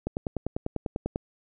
click train, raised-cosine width 2 ms, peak -15 dBFS, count 12, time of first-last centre 0.07-1.159 s, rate 10.1 Hz, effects none

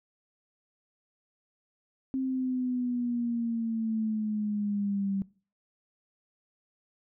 sine exponential sweep, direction down, 265.1 to 194.4 Hz, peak -27 dBFS, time 2.14-5.22 s, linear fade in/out 0 ms, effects noise-tail reverb RT60 0.4 s tail -22 dB re dry

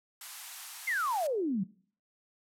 white band-pass noise, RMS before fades -46 dBFS, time 0.21-1.27 s, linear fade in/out 2 ms, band 740 to 14000 Hz, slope 48 dB/octave
sine exponential sweep, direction down, 2186 to 174.61 Hz, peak -28 dBFS, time 0.87-1.64 s, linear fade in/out 10 ms
effects noise-tail reverb RT60 0.5 s tail -21 dB re dry

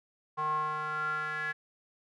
square tone with band-pass filter sweep, 153.6 Hz, D#3, 22 cents flat, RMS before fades -33 dBFS, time 0.37-1.53 s, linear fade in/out 20 ms, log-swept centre 1000 to 1700 Hz, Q 8.3, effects none

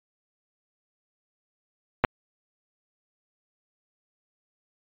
clicks, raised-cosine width 0.5 ms, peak -4 dBFS, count 2, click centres 2.04 / 2.048 s, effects resampled to 8000 Hz

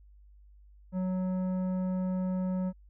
sine tone with tanh clipping, 185 Hz, F#3, in tune, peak -30 dBFS, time 0.92-2.73 s, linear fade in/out 50 ms, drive 11 dB, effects added 50 Hz sine -53 dBFS peak until 2.89 s

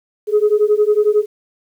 sine beating tone pair, 415.3 / 426.3 Hz, G#4 / G#4, 0 / +45 cents, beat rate 11 Hz, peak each -13 dBFS, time 0.27-1.26 s, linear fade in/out 50 ms, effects tanh soft clip ceiling -5 dBFS + 8-bit

